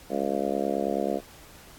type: harmonic tone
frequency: 69.3 Hz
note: C#2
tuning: in tune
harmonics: 3 / 4 / 5 / 6 / 7 / 8 / 9 / 10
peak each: -33 / -33 / -33 / -33 / -33 / -33 / -33 / -33 dBFS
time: 0.09-1.21 s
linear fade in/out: 50 ms
effects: pink hiss -50 dBFS RMS until 1.78 s + AAC 64 kbps